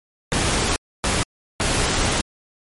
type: noise bursts at uneven times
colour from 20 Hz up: pink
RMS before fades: -20 dBFS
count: 3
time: 0.32-0.76 / 1.04-1.23 / 1.6-2.21 s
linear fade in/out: 0 ms
effects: MP3 48 kbps